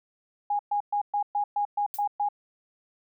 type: tone bursts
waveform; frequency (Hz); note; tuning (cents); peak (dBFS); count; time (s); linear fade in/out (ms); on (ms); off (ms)
sine; 822; G#5; -18; -23; 9; 0.5-2.288; 5; 92; 120
type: noise with exponential decay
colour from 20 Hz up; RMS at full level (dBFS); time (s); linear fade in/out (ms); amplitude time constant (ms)
violet; -32; 1.94-2.05; 0; 22
effects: none